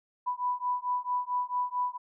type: beating tone pair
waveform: sine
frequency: 987.8 / 992.3 Hz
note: B5 / B5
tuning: 0 / +8 cents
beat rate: 4.5 Hz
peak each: -31 dBFS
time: 0.26-1.98 s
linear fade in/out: 20 ms
effects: none